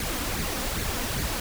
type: noise with flanger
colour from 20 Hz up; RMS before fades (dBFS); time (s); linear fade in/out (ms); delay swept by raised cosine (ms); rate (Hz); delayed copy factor
pink; -29; 0-1.4; 2; 0.45 to 4.15; 2.5; +0.6
effects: none